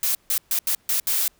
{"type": "noise bursts at uneven times", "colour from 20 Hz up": "blue", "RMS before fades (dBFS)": -22, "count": 6, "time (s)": [[0.03, 0.15], [0.3, 0.38], [0.51, 0.59], [0.67, 0.75], [0.89, 1], [1.07, 1.28]], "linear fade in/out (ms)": 2, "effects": ["pink hiss -61 dBFS RMS until 1.39 s"]}